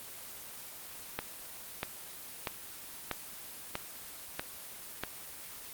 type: click train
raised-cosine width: 0.3 ms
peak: -16 dBFS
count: 7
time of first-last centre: 1.19-5.036 s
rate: 1.56 Hz
effects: white hiss -46 dBFS RMS until 5.73 s + Opus 24 kbps